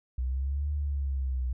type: linear two-way sweep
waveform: sine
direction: up then down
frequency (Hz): 61.74 to 73.9 to 61.74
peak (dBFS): -27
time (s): 0.18-1.53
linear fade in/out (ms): 5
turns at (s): 0.71
effects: none